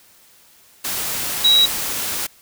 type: tone in noise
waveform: sine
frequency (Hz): 3863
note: B7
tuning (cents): -39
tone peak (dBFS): -10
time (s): 1.44-1.66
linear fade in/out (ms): 10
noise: white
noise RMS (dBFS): -24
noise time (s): 0.84-2.27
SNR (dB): +11
effects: white hiss -51 dBFS RMS until 2.41 s